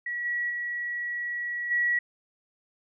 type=tone with level steps; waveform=sine; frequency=1927 Hz; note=B6; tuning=43 cents flat; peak=-29 / -26 / -29 / -22 dBFS; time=0.06-1.99 s; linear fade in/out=5 ms; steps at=0.24 / 0.49 / 1.7 s; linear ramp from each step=20 ms; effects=none